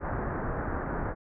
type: low-pass noise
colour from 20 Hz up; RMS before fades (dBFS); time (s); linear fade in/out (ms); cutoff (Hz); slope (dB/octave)
pink; -32; 0-1.15; 50; 1700; 48
effects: none